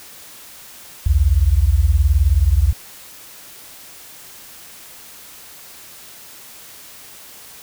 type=beating tone pair; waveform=sine; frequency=61 / 80 Hz; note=B1 / D#2; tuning=-21 / +49 cents; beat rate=19 Hz; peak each=-14 dBFS; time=1.06-2.73 s; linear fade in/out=5 ms; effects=white hiss -40 dBFS RMS until 7.62 s